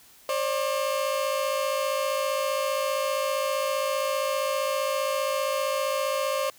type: tone pair together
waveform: 30% pulse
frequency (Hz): 537.8 / 593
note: C5 / D5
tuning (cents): +47 / +17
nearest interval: major second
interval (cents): 170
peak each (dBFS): -24 / -26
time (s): 0.29-6.5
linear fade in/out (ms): 2
effects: white hiss -54 dBFS RMS until 6.58 s